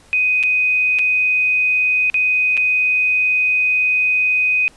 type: tone with dropouts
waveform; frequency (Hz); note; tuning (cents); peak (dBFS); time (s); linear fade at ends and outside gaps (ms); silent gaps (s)
sine; 2501; D#7; +8; -13; 0.13-4.68; 0; 0.429-0.435 / 0.987-0.992 / 2.1-2.143 / 2.569-2.575
effects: pink hiss -49 dBFS RMS until 4.76 s + resampled to 24000 Hz